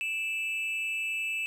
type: tone with amplitude modulation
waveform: triangle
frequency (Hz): 2637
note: E7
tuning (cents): 0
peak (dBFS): -25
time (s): 0.01-1.46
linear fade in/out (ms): 0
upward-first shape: sine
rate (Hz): 269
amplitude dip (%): 60
effects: none